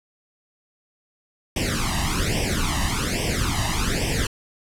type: noise with flanger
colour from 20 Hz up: pink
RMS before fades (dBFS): -23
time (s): 1.56-4.27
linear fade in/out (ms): 5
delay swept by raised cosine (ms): 0.36 to 1.06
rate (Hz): 1.2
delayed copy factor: +0.9
effects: low-pass 10000 Hz 12 dB/octave